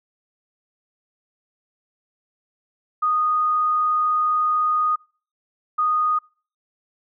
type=tone bursts at uneven times; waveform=sine; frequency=1237 Hz; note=D#6; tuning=10 cents flat; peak=-17 dBFS; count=2; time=3.02-4.96 / 5.78-6.19 s; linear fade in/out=10 ms; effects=noise-tail reverb RT60 0.4 s tail -26 dB re dry